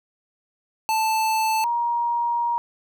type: tone pair in turn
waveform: square / sine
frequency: 880 / 945.8 Hz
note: A5 / A#5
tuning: 0 / +25 cents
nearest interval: minor second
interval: 125 cents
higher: second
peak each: -20 dBFS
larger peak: neither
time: 0.89-1.64 / 1.64-2.58 s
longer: second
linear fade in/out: 0 ms
effects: none